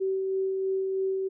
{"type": "tone with tremolo", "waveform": "sine", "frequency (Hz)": 382.9, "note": "G4", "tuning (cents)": -41, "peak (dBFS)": -24, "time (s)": [0, 1.29], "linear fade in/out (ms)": 20, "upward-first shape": "sine", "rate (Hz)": 3.1, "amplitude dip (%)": 25, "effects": []}